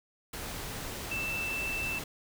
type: tone in noise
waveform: sine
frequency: 2658 Hz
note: E7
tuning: 14 cents sharp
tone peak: -32 dBFS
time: 1.11-1.99 s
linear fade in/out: 5 ms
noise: pink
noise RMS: -39 dBFS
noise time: 0.33-2.04 s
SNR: +4 dB
effects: none